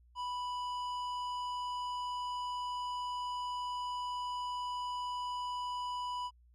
sine tone with tanh clipping, 987.8 Hz, B5, in tune, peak -37 dBFS, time 0.15-6.31 s, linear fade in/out 50 ms, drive 12 dB, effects added 60 Hz sine -60 dBFS peak until 6.54 s + MP3 96 kbps

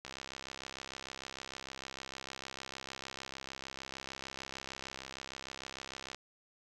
click train, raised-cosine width 0.2 ms, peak -25 dBFS, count 407, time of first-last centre 0.05-6.146 s, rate 66.6 Hz, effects none

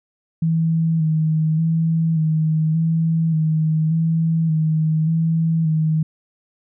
sine tone with vibrato, 160.1 Hz, D#3, 50 cents sharp, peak -15 dBFS, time 0.42-6.03 s, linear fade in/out 5 ms, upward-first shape square, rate 0.86 Hz, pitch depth 31 cents each way, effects none

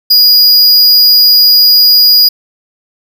square tone, 4893 Hz, D#8, 30 cents flat, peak -3 dBFS, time 0.1-2.29 s, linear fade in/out 10 ms, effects none

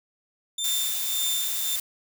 25% pulse tone with tremolo, 3580 Hz, A7, 29 cents sharp, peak -21 dBFS, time 0.58-1.76 s, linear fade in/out 5 ms, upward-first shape sine, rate 1.8 Hz, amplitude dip 65%
blue noise, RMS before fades -29 dBFS, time 0.64-1.8 s, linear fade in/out 2 ms
effects none

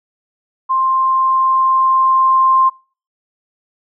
sine tone with level ramp, 1052 Hz, C6, 9 cents sharp, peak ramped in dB -12 to -8 dBFS, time 0.69-2.7 s, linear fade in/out 20 ms, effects noise-tail reverb RT60 0.4 s tail -24 dB re dry

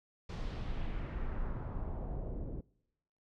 brown noise with low-pass filter sweep, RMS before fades -38 dBFS, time 0.29-2.61 s, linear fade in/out 5 ms, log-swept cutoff 5300 to 410 Hz, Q 1.4, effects noise-tail reverb RT60 0.9 s tail -25 dB re dry

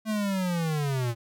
square linear sweep, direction down, 220.9 to 113.9 Hz, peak -26 dBFS, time 0.05-1.15 s, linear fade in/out 50 ms, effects none

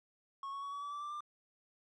triangle tone with pitch steps, 1098 / 1110.8 / 1123.7 / 1136.7 / 1149.9 / 1163.3 / 1176.8 / 1190.5 Hz, C#6 / C#6 / C#6 / C#6 / D6 / D6 / D6 / D6, -17 / +3 / +23 / +43 / -37 / -17 / +3 / +23 cents, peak -38 dBFS, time 0.43-1.206 s, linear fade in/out 2 ms, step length 97 ms, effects resampled to 24000 Hz

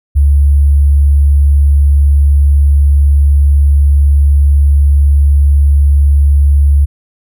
sine tone with sample-and-hold, 71 Hz, C#2, 42 cents sharp, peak -4 dBFS, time 0.15-6.86 s, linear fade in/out 20 ms, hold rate 11025 Hz, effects none

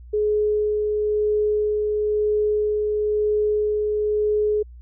sine tone with tremolo, 421.9 Hz, G#4, 27 cents sharp, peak -17 dBFS, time 0.13-4.63 s, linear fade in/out 10 ms, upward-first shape sine, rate 1 Hz, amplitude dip 25%, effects added 60 Hz sine -39 dBFS peak until 4.81 s

